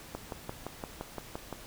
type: click train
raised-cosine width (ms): 1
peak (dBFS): -22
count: 9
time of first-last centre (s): 0.15-1.527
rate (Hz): 5.81
effects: pink hiss -49 dBFS RMS until 1.66 s